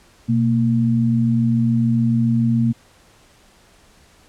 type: tone pair together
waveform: sine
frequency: 122.9 / 229.9 Hz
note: B2 / A#3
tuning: -8 / -24 cents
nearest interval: major seventh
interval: 1084 cents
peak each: -18 / -16 dBFS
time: 0.28-2.73 s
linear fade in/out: 20 ms
effects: pink hiss -52 dBFS RMS until 4.28 s + low-pass 10000 Hz 12 dB/octave